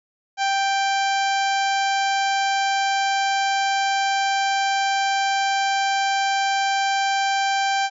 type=harmonic tone with a mistuned harmonic; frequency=785 Hz; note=G5; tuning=2 cents sharp; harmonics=1 / 2 / 3 / 4 / 5 / 6 / 7 / 8 / 9; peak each=-20 / -26 / -30 / -32 / -34 / -36 / -37 / -38 / -39 dBFS; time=0.37-7.9 s; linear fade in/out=50 ms; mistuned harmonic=5; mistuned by=+24 cents; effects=none